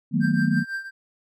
sine chord, B dominant seventh, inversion first, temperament equal with one note detuned, 155.56 / 185 / 220 / 241.4 Hz, D#3 / F#3 / A3 / B3, 0 / 0 / 0 / -39 cents, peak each -24 dBFS, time 0.11-0.65 s, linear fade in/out 50 ms
triangle tone with tremolo, 1577 Hz, G6, 10 cents sharp, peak -23 dBFS, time 0.2-0.91 s, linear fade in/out 50 ms, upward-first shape triangle, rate 5.9 Hz, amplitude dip 85%
effects none

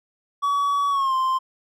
triangle tone with pitch glide, 1134 to 1045.9 Hz, C#6 to C6, +39 to -1 cents, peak -17 dBFS, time 0.42-1.39 s, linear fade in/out 20 ms, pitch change -140 cents, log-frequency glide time 0.9-1.14 s, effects none

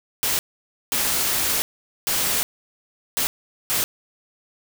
white noise bursts at uneven times, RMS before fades -22 dBFS, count 5, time 0.23-0.39 / 0.92-1.62 / 2.07-2.43 / 3.17-3.27 / 3.7-3.84 s, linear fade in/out 0 ms, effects none

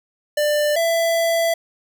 square tone pair in turn, 594 / 666.7 Hz, D5 / E5, +20 / +19 cents, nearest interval major second, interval 199 cents, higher second, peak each -17 dBFS, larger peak neither, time 0.37-0.76 / 0.76-1.54 s, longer second, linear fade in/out 5 ms, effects none

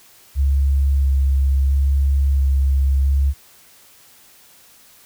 sine tone with vibrato, 68.5 Hz, C#2, 20 cents flat, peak -13 dBFS, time 0.35-3.34 s, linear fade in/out 50 ms, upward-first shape square, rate 0.74 Hz, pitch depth 13 cents each way, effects white hiss -49 dBFS RMS until 5.05 s

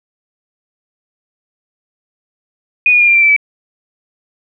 sine tone with pitch steps, 2472 / 2442 / 2413 / 2384 / 2355 / 2327 / 2298 Hz, D#7 / D#7 / D7 / D7 / D7 / D7 / D7, -12 / -33 / +46 / +25 / +4 / -17 / -38 cents, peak -6 dBFS, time 2.86-3.364 s, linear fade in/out 2 ms, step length 72 ms, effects none

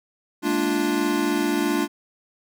square chord, Bb dominant seventh, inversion third, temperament equal with one note detuned, 209.8 / 233.1 / 293.7 / 349.2 Hz, Ab3 / Bb3 / D4 / F4, +18 / 0 / 0 / 0 cents, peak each -30 / -30 / -24 / -26 dBFS, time 0.42-1.88 s, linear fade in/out 50 ms, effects none

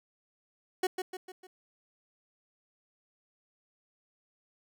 30% pulse tone with echo, 370 Hz, F#4, in tune, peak -23 dBFS, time 0.83-0.87 s, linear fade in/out 5 ms, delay 150 ms, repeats 4, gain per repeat -6 dB, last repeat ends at 1.47 s, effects none

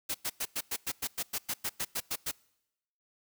white noise bursts, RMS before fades -33 dBFS, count 15, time 0.09-2.315 s, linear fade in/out 10 ms, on 55 ms, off 100 ms, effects noise-tail reverb RT60 0.9 s tail -25 dB re dry

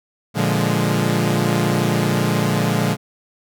sawtooth chord, Bb dominant seventh, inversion none, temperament equal, 116.54 / 146.83 / 174.61 / 207.7 Hz, Bb2 / D3 / F3 / Ab3, 0 / 0 / 0 / 0 cents, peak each -18 dBFS, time 0.34-2.97 s, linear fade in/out 50 ms, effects none

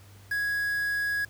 triangle tone with quantisation, 1661.2 Hz, G#6, in tune, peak -24 dBFS, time 0.31-1.25 s, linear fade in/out 5 ms, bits 7, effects added 99 Hz sine -50 dBFS peak until 1.29 s + pink hiss -56 dBFS RMS until 1.29 s

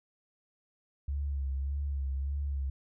sine tone with vibrato, 69.3 Hz, C#2, in tune, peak -30 dBFS, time 1.08-2.7 s, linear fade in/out 5 ms, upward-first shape sine, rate 1.7 Hz, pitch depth 51 cents each way, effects none

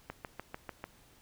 click train, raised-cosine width 0.5 ms, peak -24 dBFS, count 6, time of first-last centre 0.1-0.841 s, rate 6.75 Hz, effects pink hiss -62 dBFS RMS until 1.21 s

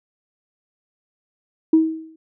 sine tone with exponential decay, 320 Hz, D#4, 49 cents sharp, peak -7 dBFS, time 1.73-2.16 s, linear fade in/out 5 ms, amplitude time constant 93 ms, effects tanh soft clip ceiling -4 dBFS

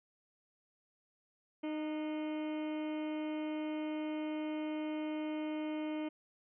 harmonic tone with a mistuned harmonic, 307.5 Hz, D#4, 20 cents flat, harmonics 1 / 2 / 3 / 4 / 5 / 6 / 7 / 8 / 9 / 10, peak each -36 / -44 / -50 / -57 / -59 / -63 / -54 / -57 / -61 / -57 dBFS, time 1.63-6.09 s, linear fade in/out 10 ms, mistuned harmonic 5, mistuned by -64 cents, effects none

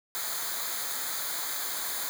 white noise with comb filter, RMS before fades -33 dBFS, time 0.15-2.09 s, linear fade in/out 0 ms, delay 0.36 ms, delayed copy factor -0.8, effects none

